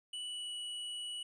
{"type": "tone with pitch glide", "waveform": "square", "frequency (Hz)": [2960, 2940], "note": ["F#7", "F#7"], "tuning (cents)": [0, -12], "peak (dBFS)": -40, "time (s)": [0.13, 1.23], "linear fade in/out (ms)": 5, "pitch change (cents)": -12, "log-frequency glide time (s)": [0.24, 0.54], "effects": ["resampled to 22050 Hz"]}